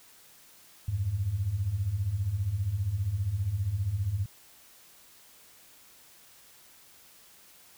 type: beating tone pair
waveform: sine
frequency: 87.31 / 102.31 Hz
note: F2 / G#2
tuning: 0 / -25 cents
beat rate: 15 Hz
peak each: -33 / -28 dBFS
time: 0.88-4.26 s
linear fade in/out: 5 ms
effects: white hiss -56 dBFS RMS until 7.77 s